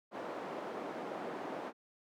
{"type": "band-pass noise", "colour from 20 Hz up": "white", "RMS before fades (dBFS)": -42, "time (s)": [0.11, 1.73], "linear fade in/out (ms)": 50, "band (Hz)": [250, 710], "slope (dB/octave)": 12, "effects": ["high-pass 150 Hz 12 dB/octave"]}